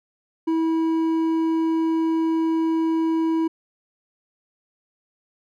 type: tone with hard clipping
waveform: triangle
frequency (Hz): 324.7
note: E4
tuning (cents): -26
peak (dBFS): -20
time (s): 0.47-3.48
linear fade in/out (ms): 10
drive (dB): 9
effects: none